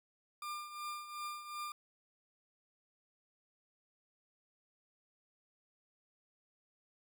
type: tone with tremolo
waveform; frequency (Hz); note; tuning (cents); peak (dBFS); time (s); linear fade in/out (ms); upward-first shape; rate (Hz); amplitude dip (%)
40% pulse; 1198; D6; +34; -38; 0.42-1.72; 2; triangle; 2.7; 70
effects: none